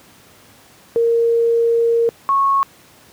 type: tone pair in turn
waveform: sine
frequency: 464.2 / 1099.3 Hz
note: A#4 / C#6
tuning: -7 / -15 cents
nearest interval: octave + minor third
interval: 1492 cents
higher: second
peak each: -12 dBFS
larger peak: neither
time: 0.96-2.09 / 2.29-2.63 s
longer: first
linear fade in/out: 0 ms
effects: pink hiss -47 dBFS RMS until 3.12 s + high-pass 100 Hz 12 dB/octave